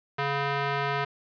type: tone with band-pass filter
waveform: square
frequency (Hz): 140.6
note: C#3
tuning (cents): +25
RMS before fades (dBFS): -28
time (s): 0.18-1.05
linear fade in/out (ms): 10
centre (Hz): 1400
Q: 0.86
effects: resampled to 11025 Hz + 9-bit